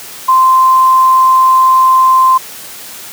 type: tone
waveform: sine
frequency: 1041 Hz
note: C6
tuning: 9 cents flat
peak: -4 dBFS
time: 0.28-2.38 s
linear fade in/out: 10 ms
effects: white hiss -29 dBFS RMS until 3.12 s + high-pass 100 Hz 12 dB/octave